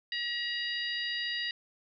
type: harmonic tone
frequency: 954 Hz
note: A#5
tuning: 40 cents sharp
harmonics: 2 / 3 / 4 / 5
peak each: -35 / -37 / -38 / -39 dBFS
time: 0.12-1.51 s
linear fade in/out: 2 ms
effects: none